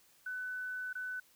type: tone with dropouts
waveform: sine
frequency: 1500 Hz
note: F#6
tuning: 23 cents sharp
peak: -37 dBFS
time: 0.26-1.2 s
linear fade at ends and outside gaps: 5 ms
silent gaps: 0.93-0.952 s
effects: white hiss -66 dBFS RMS until 1.35 s